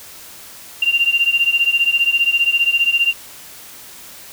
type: beating tone pair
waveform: sine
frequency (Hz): 2774 / 2789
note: F7 / F7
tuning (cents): -12 / -3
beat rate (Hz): 15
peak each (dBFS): -15 / -17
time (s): 0.82-3.13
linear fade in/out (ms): 5
effects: white hiss -38 dBFS RMS until 4.32 s